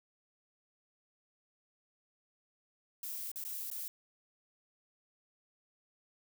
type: noise with dropouts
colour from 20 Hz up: violet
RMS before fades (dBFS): -41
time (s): 3.03-3.88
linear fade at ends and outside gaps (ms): 2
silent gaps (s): 3.316-3.358 / 3.44-3.449 / 3.702-3.713
effects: none